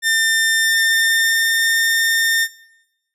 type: tone with pitch glide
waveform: sawtooth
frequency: 1800 to 1814.6 Hz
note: A6 to A#6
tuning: +39 to -47 cents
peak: -11 dBFS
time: 0.02-2.48 s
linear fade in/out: 50 ms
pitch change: +14 cents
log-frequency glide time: 0.6-1.74 s
effects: noise-tail reverb RT60 0.9 s tail -18 dB re dry + resampled to 32000 Hz